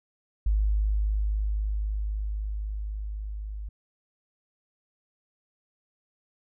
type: tone with level ramp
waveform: sine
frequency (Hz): 51.91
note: G#1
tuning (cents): 0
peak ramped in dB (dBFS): -20 to -33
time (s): 0.46-3.69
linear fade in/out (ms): 5
effects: none